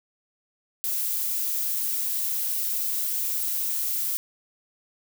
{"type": "noise", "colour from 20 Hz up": "violet", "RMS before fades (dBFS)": -27, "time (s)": [0.84, 4.17], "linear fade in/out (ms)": 0, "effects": []}